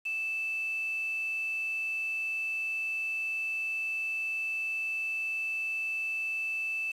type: tone with quantisation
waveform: sine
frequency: 2637 Hz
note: E7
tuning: in tune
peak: -30 dBFS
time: 0.05-6.92 s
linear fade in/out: 10 ms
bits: 8
effects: low-pass 12000 Hz 12 dB/octave